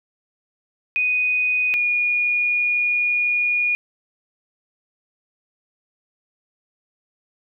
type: tone pair in turn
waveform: sine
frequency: 2489 / 2442 Hz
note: D#7 / D#7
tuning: 0 / -33 cents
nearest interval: unison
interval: 33 cents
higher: first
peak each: -17 dBFS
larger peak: neither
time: 0.96-1.74 / 1.74-3.75 s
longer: second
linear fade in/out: 0 ms
effects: none